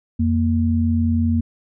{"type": "tone pair together", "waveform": "sine", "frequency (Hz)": [87.31, 232.9], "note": ["F2", "A#3"], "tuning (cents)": [0, -1], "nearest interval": "octave + perfect fourth", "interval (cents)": 1699, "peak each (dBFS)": -18, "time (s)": [0.19, 1.41], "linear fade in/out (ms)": 10, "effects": []}